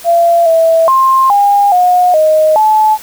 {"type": "tone with pitch steps", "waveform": "sine", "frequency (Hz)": [682, 655, 1058, 810, 721, 623, 863], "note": ["F5", "E5", "C6", "G#5", "F#5", "D#5", "A5"], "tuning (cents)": [-41, -11, 19, -43, -45, 2, -34], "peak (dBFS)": -5, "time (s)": [0.04, 2.98], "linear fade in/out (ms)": 50, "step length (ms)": 420, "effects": ["white hiss -32 dBFS RMS until 3.02 s"]}